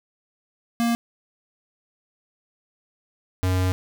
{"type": "tone pair in turn", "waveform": "square", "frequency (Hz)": [234.1, 92.34], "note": ["A#3", "F#2"], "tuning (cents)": [8, -3], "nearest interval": "octave + major third", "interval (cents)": 1611, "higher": "first", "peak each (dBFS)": [-20, -20], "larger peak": "neither", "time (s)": [[0.8, 0.95], [3.43, 3.72]], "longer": "second", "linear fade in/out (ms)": 0, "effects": []}